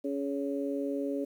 harmonic tone, 140 Hz, C#3, 18 cents sharp, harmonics 2 / 3 / 4, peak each -32 / -36 / -36 dBFS, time 0.04-1.25 s, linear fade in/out 10 ms, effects 10-bit

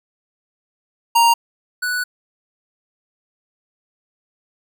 square tone pair in turn, 932.3 / 1479.9 Hz, A#5 / F#6, 0 / 0 cents, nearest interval minor sixth, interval 800 cents, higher second, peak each -11 / -20 dBFS, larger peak first, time 1.15-1.34 / 1.82-2.04 s, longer second, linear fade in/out 10 ms, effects none

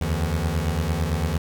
25% pulse beating tone pair, 76 / 84.9 Hz, D#2 / F2, -40 / -48 cents, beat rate 8.9 Hz, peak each -21 / -21 dBFS, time 0.01-1.38 s, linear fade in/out 5 ms, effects none

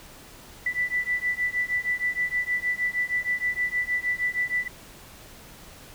sine beating tone pair, 1975.5 / 1981.9 Hz, B6 / B6, 0 / +6 cents, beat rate 6.4 Hz, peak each -27 dBFS, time 0.66-4.68 s, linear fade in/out 5 ms, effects pink hiss -47 dBFS RMS until 5.94 s

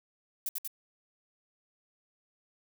violet noise with echo, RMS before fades -33 dBFS, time 0.46-0.49 s, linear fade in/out 2 ms, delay 93 ms, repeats 2, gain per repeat -2 dB, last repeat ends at 0.676 s, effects none

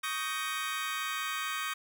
25% pulse chord, Eb dominant seventh, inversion third, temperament just, 1120.1 / 1244.5 / 1555.6 / 1866.8 Hz, Db6 / Eb6 / G6 / Bb6, +18 / 0 / -14 / +2 cents, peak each -35 / -33 / -35 / -36 dBFS, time 0.03-1.74 s, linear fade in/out 10 ms, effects none

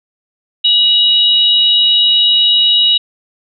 sine tone pair together, 2916 / 3812 Hz, F#7 / A#7, -26 / +38 cents, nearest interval perfect fourth, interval 464 cents, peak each -10 dBFS, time 0.64-2.98 s, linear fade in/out 10 ms, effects none

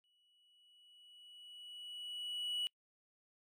triangle tone with exponential growth, 2938 Hz, F#7, 13 cents flat, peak -33 dBFS, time 0.04-2.67 s, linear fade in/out 0 ms, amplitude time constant 570 ms, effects noise-tail reverb RT60 0.1 s tail -26 dB re dry

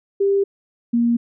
sine tone pair in turn, 396.4 / 235.7 Hz, G4 / A#3, +19 / +19 cents, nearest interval major sixth, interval 900 cents, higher first, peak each -14 dBFS, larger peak neither, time 0.2-0.44 / 0.93-1.17 s, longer neither, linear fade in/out 10 ms, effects none

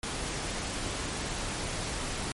pink noise, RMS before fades -34 dBFS, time 0.03-2.32 s, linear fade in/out 2 ms, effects MP3 48 kbps

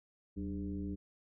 sine tone with frequency modulation, 190 Hz, F#3, 46 cents sharp, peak -36 dBFS, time 0.36-0.96 s, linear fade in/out 20 ms, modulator 108 Hz, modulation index 1.3, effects none

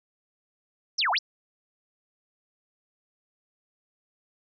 sine exponential two-way sweep, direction down then up, 6200 to 677 to 6200 Hz, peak -22 dBFS, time 0.98-1.19 s, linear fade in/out 10 ms, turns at 1.11 s, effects none

